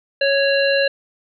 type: harmonic tone with a mistuned harmonic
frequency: 554 Hz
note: C#5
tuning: 1 cent flat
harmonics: 1 / 3 / 5 / 7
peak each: -16 / -21 / -23 / -24 dBFS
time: 0.21-0.88 s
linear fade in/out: 5 ms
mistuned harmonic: 7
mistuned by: +79 cents
effects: none